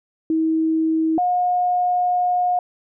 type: tone pair in turn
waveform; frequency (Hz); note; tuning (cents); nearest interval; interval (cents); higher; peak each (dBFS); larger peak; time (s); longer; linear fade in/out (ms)
sine; 320.2 / 718.8; D#4 / F5; +50 / +50; octave + major second; 1400; second; -16; neither; 0.3-1.18 / 1.18-2.59; second; 2
effects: none